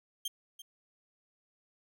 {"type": "tone with echo", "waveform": "sawtooth", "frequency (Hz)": 3179, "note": "G7", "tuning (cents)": 24, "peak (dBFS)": -30, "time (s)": [0.25, 0.28], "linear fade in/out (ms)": 5, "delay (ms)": 340, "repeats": 1, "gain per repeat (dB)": -13, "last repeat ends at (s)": 0.62, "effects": []}